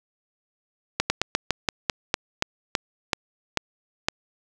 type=slowing click train; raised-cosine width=0.2 ms; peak=-3 dBFS; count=13; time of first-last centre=1-4.085 s; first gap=100 ms; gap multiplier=1.16; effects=none